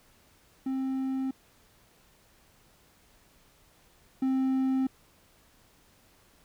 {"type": "tone pair in turn", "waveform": "triangle", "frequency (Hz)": [264.6, 263.4], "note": ["C4", "C4"], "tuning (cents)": [20, 12], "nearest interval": "unison", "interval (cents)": 8, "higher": "first", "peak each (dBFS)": [-26, -22], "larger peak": "second", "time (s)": [[0.66, 1.31], [4.22, 4.87]], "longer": "neither", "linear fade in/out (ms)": 5, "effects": ["pink hiss -62 dBFS RMS until 6.44 s"]}